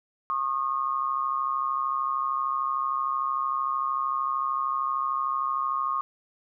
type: tone pair together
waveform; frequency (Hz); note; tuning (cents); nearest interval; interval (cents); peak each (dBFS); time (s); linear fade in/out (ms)
sine; 1088 / 1221.2; C#6 / D#6; -33 / -33; major second; 200; -27 / -28; 0.3-6.01; 0
effects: none